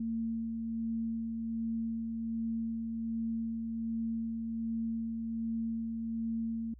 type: tone with tremolo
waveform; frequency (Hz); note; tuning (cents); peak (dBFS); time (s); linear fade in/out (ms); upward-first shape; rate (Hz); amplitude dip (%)
sine; 227.1; A#3; -45; -31; 0-6.74; 5; sine; 1.3; 30
effects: added 60 Hz sine -51 dBFS peak until 6.79 s